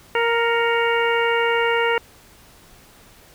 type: harmonic tone with a mistuned harmonic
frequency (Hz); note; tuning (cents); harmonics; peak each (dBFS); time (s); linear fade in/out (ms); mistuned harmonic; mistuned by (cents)
466.2; A#4; 0; 1 / 2 / 3 / 4 / 5 / 6; -20 / -23 / -25 / -26 / -27 / -28; 0.15-1.98; 2; 5; -72
effects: pink hiss -49 dBFS RMS until 3.34 s